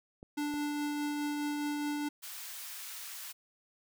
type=clicks; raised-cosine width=2 ms; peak=-35 dBFS; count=2; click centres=0.229 / 0.54 s
type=tone with tremolo; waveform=square; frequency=293.7 Hz; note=D4; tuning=in tune; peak=-32 dBFS; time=0.37-2.09 s; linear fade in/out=10 ms; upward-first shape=triangle; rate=4.8 Hz; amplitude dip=25%
type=high-pass noise; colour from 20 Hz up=white; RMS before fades=-44 dBFS; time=2.22-3.33 s; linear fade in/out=20 ms; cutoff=1100 Hz; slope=12 dB/octave
effects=none